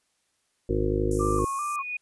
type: harmonic tone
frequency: 51.91 Hz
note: G#1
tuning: in tune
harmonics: 1 / 2 / 3 / 5 / 6 / 7 / 8 / 9 / 10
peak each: -29 / -31 / -35 / -33 / -33 / -27 / -40 / -30 / -38 dBFS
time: 0.69-1.45 s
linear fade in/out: 5 ms
type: high-pass noise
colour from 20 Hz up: white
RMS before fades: -38 dBFS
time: 1.11-1.76 s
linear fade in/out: 2 ms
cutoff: 6100 Hz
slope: 48 dB/octave
type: tone with exponential growth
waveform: sine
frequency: 2467 Hz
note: D#7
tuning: 15 cents flat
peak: -27 dBFS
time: 1.18-1.97 s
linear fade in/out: 5 ms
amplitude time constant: 170 ms
type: tone with vibrato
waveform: sine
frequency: 1136 Hz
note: C#6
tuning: 42 cents sharp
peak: -27 dBFS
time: 1.19-1.83 s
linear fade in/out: 20 ms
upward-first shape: square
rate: 2.5 Hz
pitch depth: 65 cents each way
effects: white hiss -72 dBFS RMS until 2.01 s + resampled to 24000 Hz